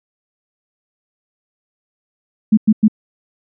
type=tone bursts; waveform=sine; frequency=215.5 Hz; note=A3; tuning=36 cents flat; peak=-6 dBFS; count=3; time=2.52-2.882 s; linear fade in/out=10 ms; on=54 ms; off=100 ms; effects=none